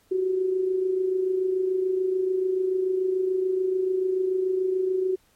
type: tone with amplitude modulation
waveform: sine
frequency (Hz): 373.9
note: F#4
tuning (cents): +18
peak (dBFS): -19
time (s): 0.11-5.16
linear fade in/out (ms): 10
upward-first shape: sine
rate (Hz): 26.9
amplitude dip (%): 50
effects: pink hiss -63 dBFS RMS until 5.35 s + MP3 64 kbps